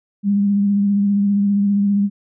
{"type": "tone with vibrato", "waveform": "sine", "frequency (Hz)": 201.5, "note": "G3", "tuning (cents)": 48, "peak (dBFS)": -13, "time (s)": [0.23, 2.1], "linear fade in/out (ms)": 50, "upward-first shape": "sine", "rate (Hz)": 15, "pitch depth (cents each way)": 24, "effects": []}